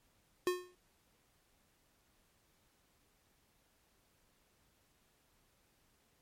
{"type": "tone with exponential decay", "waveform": "square", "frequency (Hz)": 360, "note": "F#4", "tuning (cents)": -47, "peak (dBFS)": -28, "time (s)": [0.47, 0.75], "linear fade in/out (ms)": 1, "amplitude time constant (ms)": 59, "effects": ["pink hiss -73 dBFS RMS until 6.21 s", "MP3 64 kbps"]}